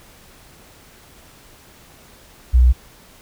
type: tone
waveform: sine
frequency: 61.74 Hz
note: B1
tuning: in tune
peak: -8 dBFS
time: 2.53-2.73 s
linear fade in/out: 20 ms
effects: pink hiss -47 dBFS RMS until 3.21 s